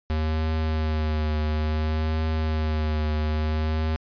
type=tone with vibrato; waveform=square; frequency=77.78 Hz; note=D#2; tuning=in tune; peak=-23 dBFS; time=0.1-3.96 s; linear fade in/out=0 ms; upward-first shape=triangle; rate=0.58 Hz; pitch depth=31 cents each way; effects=resampled to 11025 Hz